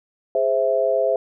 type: chord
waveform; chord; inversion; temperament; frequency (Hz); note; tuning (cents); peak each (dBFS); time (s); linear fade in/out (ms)
sine; Ab augmented; none; equal; 415.3 / 523.3 / 659.3; Ab4 / C5 / E5; 0 / 0 / 0; -24 / -20 / -20; 0.35-1.16; 2
effects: none